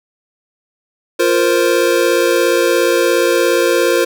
square chord, F suspended fourth, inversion none, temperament equal, 349.2 / 466.2 / 523.3 Hz, F4 / Bb4 / C5, 0 / 0 / 0 cents, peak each -16 dBFS, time 1.19-4.05 s, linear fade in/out 10 ms, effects none

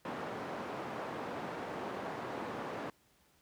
white band-pass noise, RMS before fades -41 dBFS, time 0.05-2.9 s, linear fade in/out 2 ms, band 150 to 910 Hz, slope 12 dB/octave, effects pink hiss -69 dBFS RMS until 3.41 s + high-pass 60 Hz 12 dB/octave

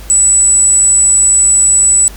sine tone, 7902 Hz, B8, in tune, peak -5 dBFS, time 0.1-2.08 s, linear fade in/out 0 ms, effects added 50 Hz sine -29 dBFS peak until 2.16 s + pink hiss -35 dBFS RMS until 2.16 s

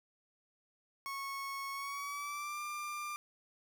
30% pulse tone with pitch glide, 1100 to 1192.6 Hz, C#6 to D6, -14 to +26 cents, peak -36 dBFS, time 1.06-3.16 s, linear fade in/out 0 ms, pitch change +140 cents, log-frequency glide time 1.72-2.61 s, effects none

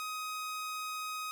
sawtooth tone, 1257 Hz, D#6, 17 cents sharp, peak -33 dBFS, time 0-1.31 s, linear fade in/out 0 ms, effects none

